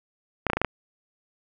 clicks, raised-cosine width 0.5 ms, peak -8 dBFS, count 6, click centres 0.467 / 0.5 / 0.533 / 0.57 / 0.616 / 0.647 s, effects none

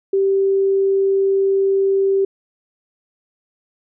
sine tone, 390 Hz, G4, 9 cents flat, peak -13 dBFS, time 0.13-2.25 s, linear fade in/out 5 ms, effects none

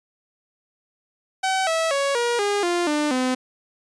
sawtooth tone with pitch steps, 761 / 651.1 / 557.1 / 476.6 / 407.8 / 348.9 / 298.5 / 255.4 Hz, F#5 / E5 / C#5 / A#4 / G#4 / F4 / D4 / C4, +48 / -22 / +9 / +38 / -32 / -2 / +28 / -42 cents, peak -16 dBFS, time 1.43-3.35 s, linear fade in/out 10 ms, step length 240 ms, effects resampled to 22050 Hz

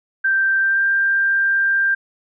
sine tone with pitch glide, 1568 to 1586.2 Hz, G6 to G6, 0 to +20 cents, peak -14 dBFS, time 0.24-1.95 s, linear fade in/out 10 ms, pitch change +20 cents, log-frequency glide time 0.59-0.84 s, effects none

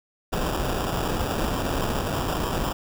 pink noise with sample-and-hold, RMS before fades -26 dBFS, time 0.32-2.73 s, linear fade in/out 10 ms, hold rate 2100 Hz, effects none

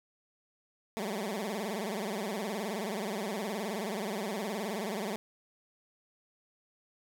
15% pulse tone with vibrato, 206.7 Hz, G#3, 8 cents flat, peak -27 dBFS, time 0.97-5.16 s, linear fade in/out 0 ms, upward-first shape sine, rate 19 Hz, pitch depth 180 cents each way, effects none

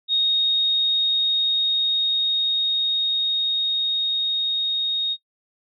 sine tone with level ramp, 3729 Hz, A#7, in tune, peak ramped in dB -16 to -20 dBFS, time 0.08-5.17 s, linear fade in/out 50 ms, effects noise-tail reverb RT60 0.1 s tail -22 dB re dry

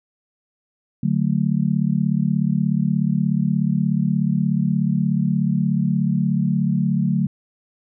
sine chord, D major, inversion none, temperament just, 146.83 / 183.54 / 220.2 Hz, D3 / F#3 / A3, 0 / -14 / +2 cents, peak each -21 / -20 / -22 dBFS, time 1.03-7.27 s, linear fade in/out 5 ms, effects none

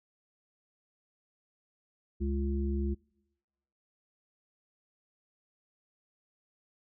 harmonic tone, 69.3 Hz, C#2, in tune, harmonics 1 / 3 / 5, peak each -30 / -35 / -37 dBFS, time 2.2-2.95 s, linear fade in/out 20 ms, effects noise-tail reverb RT60 1.0 s tail -26 dB re dry

